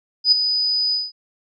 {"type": "tone with ADSR envelope", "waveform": "sine", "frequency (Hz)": 4978, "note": "D#8", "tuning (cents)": 0, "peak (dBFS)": -8, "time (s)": [0.24, 1.12], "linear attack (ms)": 80, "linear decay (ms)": 9, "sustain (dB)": -9, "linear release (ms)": 190, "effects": []}